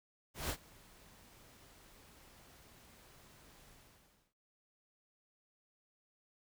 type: noise with ADSR envelope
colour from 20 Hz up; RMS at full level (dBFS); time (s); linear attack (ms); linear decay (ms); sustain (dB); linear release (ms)
pink; -37; 0.34-4.34; 160; 66; -24; 650
effects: noise-tail reverb RT60 0.2 s tail -23 dB re dry